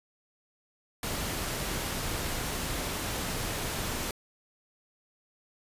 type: noise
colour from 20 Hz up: pink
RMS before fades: -33 dBFS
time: 1.03-4.11 s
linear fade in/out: 2 ms
effects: resampled to 32000 Hz